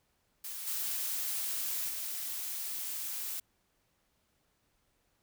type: noise with level steps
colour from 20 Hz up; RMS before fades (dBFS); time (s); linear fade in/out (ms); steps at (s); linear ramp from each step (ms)
blue; -41 / -35 / -38; 0.44-3.4; 5; 0.66 / 1.88; 20
effects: pink hiss -75 dBFS RMS until 5.22 s